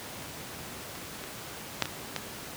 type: clicks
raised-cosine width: 0.2 ms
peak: -26 / -25 / -22 / -6 / -16 / -13 dBFS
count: 6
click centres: 0.223 / 0.953 / 1.239 / 1.823 / 1.856 / 2.163 s
effects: pink hiss -41 dBFS RMS until 2.56 s + high-pass 100 Hz 12 dB/octave